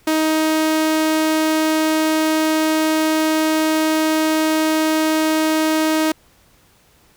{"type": "tone", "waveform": "sawtooth", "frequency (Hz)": 314.2, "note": "D#4", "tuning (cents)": 17, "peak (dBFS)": -11, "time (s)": [0.07, 6.12], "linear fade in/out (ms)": 5, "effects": ["pink hiss -54 dBFS RMS until 7.16 s"]}